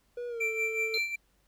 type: tone with pitch glide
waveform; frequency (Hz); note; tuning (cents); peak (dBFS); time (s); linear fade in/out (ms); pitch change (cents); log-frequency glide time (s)
triangle; 484 to 443.8; B4 to A4; -35 to +15; -32; 0.17-0.98; 5; -150; 0.28-0.45
type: tone with tremolo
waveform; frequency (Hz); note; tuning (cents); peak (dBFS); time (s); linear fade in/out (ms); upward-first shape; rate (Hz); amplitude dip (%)
triangle; 2349; D7; 0; -25; 0.4-1.16; 10; sine; 5.4; 65
type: tone with exponential decay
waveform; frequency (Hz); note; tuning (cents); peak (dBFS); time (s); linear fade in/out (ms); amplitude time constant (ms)
triangle; 4105; C8; -34; -26; 0.94-1.17; 1; 50
effects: added 48 Hz sine -70 dBFS peak until 1.47 s + pink hiss -71 dBFS RMS until 1.47 s